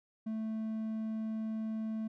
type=tone; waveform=triangle; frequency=220 Hz; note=A3; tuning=in tune; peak=-32 dBFS; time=0.26-2.08 s; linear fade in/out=10 ms; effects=none